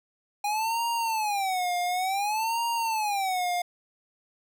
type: tone with vibrato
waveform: square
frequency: 814 Hz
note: G#5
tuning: 35 cents flat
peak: -26 dBFS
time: 0.44-3.62 s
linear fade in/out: 5 ms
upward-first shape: sine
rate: 0.56 Hz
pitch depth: 240 cents each way
effects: none